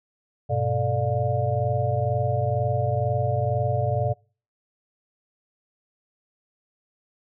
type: tone cluster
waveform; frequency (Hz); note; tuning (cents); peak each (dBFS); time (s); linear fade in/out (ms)
sine; 100.5 / 122.6 / 438.3 / 593 / 709; G2 / B2 / A4 / D5 / F5; +44 / -12 / -7 / +17 / +26; -27 / -25 / -32 / -27 / -29; 0.49-4.14; 20
effects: noise-tail reverb RT60 0.4 s tail -26 dB re dry